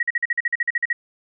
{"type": "tone bursts", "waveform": "sine", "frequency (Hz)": 1900, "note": "A#6", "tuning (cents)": 33, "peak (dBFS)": -17, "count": 13, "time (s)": [0, 0.93], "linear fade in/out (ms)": 5, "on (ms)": 30, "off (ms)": 45, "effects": []}